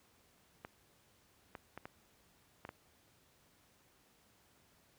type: clicks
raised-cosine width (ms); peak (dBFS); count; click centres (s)
0.5; -30; 6; 0.649 / 1.552 / 1.776 / 1.855 / 2.651 / 2.691
effects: pink hiss -69 dBFS RMS until 4.98 s + high-pass 60 Hz 12 dB/octave